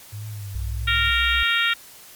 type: tone with vibrato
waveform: sine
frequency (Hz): 102.2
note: G#2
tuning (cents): -27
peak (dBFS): -30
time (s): 0.12-1.11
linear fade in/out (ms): 20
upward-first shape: triangle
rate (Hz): 1.7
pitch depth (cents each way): 98
type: tone with pitch glide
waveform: sine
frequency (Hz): 61.74 to 62.17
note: B1 to B1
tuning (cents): 0 to +12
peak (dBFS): -25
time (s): 0.55-1.43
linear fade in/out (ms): 0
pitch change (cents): +12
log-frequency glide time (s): 0.72-1.16
type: harmonic tone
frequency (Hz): 463.6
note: A#4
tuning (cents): -10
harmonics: 3 / 4 / 5 / 6 / 7 / 8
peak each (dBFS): -23 / -24 / -25 / -26 / -26 / -27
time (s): 0.87-1.74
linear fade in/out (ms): 10
effects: white hiss -45 dBFS RMS until 2.15 s + MP3 96 kbps